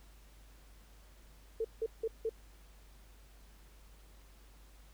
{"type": "tone bursts", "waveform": "sine", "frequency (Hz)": 448.4, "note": "A4", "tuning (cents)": 33, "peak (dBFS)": -31, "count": 4, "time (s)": [1.6, 2.294], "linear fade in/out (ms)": 5, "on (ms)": 46, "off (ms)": 170, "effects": ["added 50 Hz sine -56 dBFS peak until 4.93 s", "pink hiss -64 dBFS RMS until 4.93 s"]}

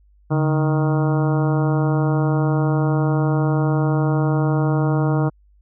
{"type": "harmonic tone with a mistuned harmonic", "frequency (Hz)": 156, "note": "D#3", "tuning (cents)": 5, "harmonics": [1, 2, 3, 4, 5, 6, 7, 8, 9], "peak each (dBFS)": [-17, -23, -27, -29, -31, -33, -34, -35, -36], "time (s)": [0.3, 5.3], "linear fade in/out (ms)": 20, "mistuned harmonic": 1, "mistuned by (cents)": -120, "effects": ["added 50 Hz sine -51 dBFS peak until 5.61 s"]}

